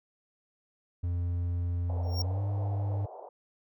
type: tone with pitch glide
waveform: triangle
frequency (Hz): 87.31 to 100.29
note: F2 to G2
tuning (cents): 0 to +40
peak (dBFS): -26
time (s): 1.03-3.06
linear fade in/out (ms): 10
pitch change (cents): +240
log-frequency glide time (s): 2.19-2.42
type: band-pass noise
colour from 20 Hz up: white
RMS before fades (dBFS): -45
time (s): 1.89-3.29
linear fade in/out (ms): 5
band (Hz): 430 to 850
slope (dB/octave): 48
type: tone with exponential growth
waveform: square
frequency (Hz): 5540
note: F8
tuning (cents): -15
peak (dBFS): -30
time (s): 2.03-2.22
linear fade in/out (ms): 5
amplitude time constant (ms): 41
effects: none